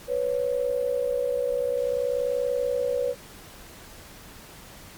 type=tone pair together; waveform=sine; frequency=493.9 / 554.4 Hz; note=B4 / C#5; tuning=0 / 0 cents; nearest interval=major second; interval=200 cents; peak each=-25 / -27 dBFS; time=0.07-3.15 s; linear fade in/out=50 ms; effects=pink hiss -46 dBFS RMS until 4.97 s + Opus 48 kbps